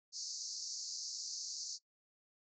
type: band-pass noise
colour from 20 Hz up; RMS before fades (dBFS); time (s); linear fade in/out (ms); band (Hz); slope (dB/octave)
pink; -44; 0.12-1.79; 50; 4400 to 6900; 96
effects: noise-tail reverb RT60 0.1 s tail -20 dB re dry